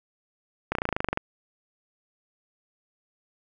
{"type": "slowing click train", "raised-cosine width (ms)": 0.5, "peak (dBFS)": -10, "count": 13, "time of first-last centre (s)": [0.72, 1.174], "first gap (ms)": 32, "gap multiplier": 1.03, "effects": []}